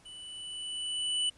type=tone with level ramp; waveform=square; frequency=2975 Hz; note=F#7; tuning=9 cents sharp; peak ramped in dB=-46 to -27 dBFS; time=0.05-1.3 s; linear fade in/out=10 ms; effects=pink hiss -61 dBFS RMS until 1.37 s + resampled to 24000 Hz